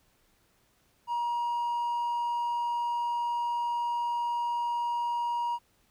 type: tone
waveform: triangle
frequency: 951 Hz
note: A#5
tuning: 34 cents sharp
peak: -25 dBFS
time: 1.07-5.59 s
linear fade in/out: 50 ms
effects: tanh soft clip ceiling -21 dBFS + pink hiss -68 dBFS RMS until 5.9 s